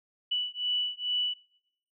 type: beating tone pair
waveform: sine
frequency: 2960 / 2962.3 Hz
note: F#7 / F#7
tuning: 0 / +1 cents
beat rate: 2.3 Hz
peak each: -31 dBFS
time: 0.31-1.34 s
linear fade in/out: 10 ms
effects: noise-tail reverb RT60 0.8 s tail -23 dB re dry